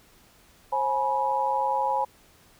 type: tone cluster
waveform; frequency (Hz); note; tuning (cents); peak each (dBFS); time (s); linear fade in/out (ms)
sine; 534 / 841 / 973; C5 / G#5 / B5; +35 / +22 / -26; -30 / -25 / -27; 0.72-2.05; 10
effects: pink hiss -57 dBFS RMS until 2.59 s